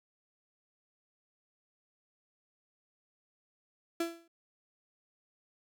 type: tone with exponential decay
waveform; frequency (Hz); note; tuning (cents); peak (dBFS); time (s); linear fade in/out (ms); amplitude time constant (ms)
35% pulse; 335.6; E4; +31; -26; 4-4.28; 5; 59
effects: none